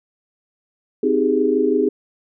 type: chord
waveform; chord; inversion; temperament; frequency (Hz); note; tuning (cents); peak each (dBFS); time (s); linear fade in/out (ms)
sine; Ab major seventh; first; just; 259.6 / 311.5 / 389.3 / 415.3; C4 / Eb4 / G4 / Ab4; -13 / +2 / -12 / 0; -21 / -21 / -21 / -18; 1.03-1.89; 5
effects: none